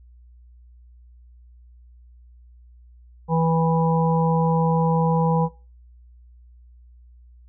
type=harmonic tone; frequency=163.9 Hz; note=E3; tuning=10 cents flat; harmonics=1 / 3 / 5 / 6; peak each=-19 / -24 / -26 / -27 dBFS; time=3.28-5.49 s; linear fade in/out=50 ms; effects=noise-tail reverb RT60 0.3 s tail -18 dB re dry + added 60 Hz sine -46 dBFS peak until 7.48 s